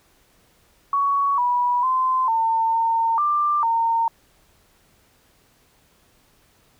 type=tone with pitch steps; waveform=sine; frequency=1120 / 976 / 1033 / 903 / 911 / 1185 / 916 Hz; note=C#6 / B5 / C6 / A5 / A#5 / D6 / A#5; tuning=+18 / -21 / -22 / +45 / -40 / +15 / -31 cents; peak=-17 dBFS; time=0.93-4.08 s; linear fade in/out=2 ms; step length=450 ms; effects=pink hiss -59 dBFS RMS until 6.79 s

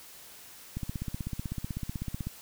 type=click train; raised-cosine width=5 ms; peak=-21 dBFS; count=25; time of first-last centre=0.77-2.27 s; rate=16 Hz; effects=white hiss -50 dBFS RMS until 2.41 s

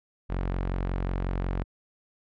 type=tone; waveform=sawtooth; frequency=45.51 Hz; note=F#1; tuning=28 cents flat; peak=-23 dBFS; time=0.29-1.64 s; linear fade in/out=20 ms; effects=low-pass 2000 Hz 12 dB/octave

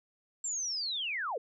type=linear sweep; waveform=sine; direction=down; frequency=7490 to 410 Hz; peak=-32 dBFS; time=0.44-1.38 s; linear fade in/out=5 ms; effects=none

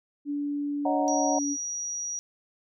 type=tone with pitch glide; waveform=sine; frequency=288.7 to 285.5 Hz; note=D4 to D4; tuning=-30 to -49 cents; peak=-27 dBFS; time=0.25-1.57 s; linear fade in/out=50 ms; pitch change=-19 cents; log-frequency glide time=1.12-1.22 s
type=chord; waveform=sine; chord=D# minor seventh; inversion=third; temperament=equal; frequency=554.4 / 622.3 / 740 / 932.3 Hz; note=C#5 / D#5 / F#5 / A#5; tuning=0 / 0 / 0 / 0 cents; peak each=-31 / -30 / -27 / -32 dBFS; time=0.85-1.39 s; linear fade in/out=5 ms
type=tone; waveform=sine; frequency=5770 Hz; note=F#8; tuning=44 cents flat; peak=-30 dBFS; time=1.08-2.19 s; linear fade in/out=0 ms
effects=none

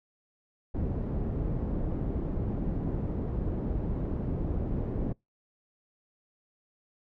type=low-pass noise; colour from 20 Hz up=pink; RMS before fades=-31 dBFS; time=0.74-5.13 s; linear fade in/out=10 ms; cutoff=360 Hz; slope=12 dB/octave; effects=noise-tail reverb RT60 0.2 s tail -26 dB re dry

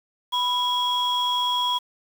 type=tone pair together; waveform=sine; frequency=987.8 / 3315 Hz; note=B5 / G#7; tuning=0 / -4 cents; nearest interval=octave + major sixth; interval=2096 cents; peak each=-22 dBFS; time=0.32-1.79 s; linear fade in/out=20 ms; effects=tanh soft clip ceiling -16 dBFS + 7-bit

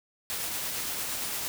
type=noise with tremolo; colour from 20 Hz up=white; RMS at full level=-32 dBFS; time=0.3-1.48 s; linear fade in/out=0 ms; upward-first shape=triangle; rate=8.8 Hz; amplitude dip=25%; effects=none

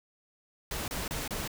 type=noise bursts; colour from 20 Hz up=pink; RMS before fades=-35 dBFS; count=4; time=0.71-1.477 s; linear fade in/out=2 ms; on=170 ms; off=29 ms; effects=none

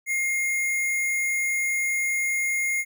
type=tone with sample-and-hold; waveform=sine; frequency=2125 Hz; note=C7; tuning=26 cents sharp; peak=-22 dBFS; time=0.06-2.85 s; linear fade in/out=50 ms; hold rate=8820 Hz; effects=none

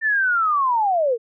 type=linear sweep; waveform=sine; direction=down; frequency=1802 to 440 Hz; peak=-16 dBFS; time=0.01-1.18 s; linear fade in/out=50 ms; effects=none

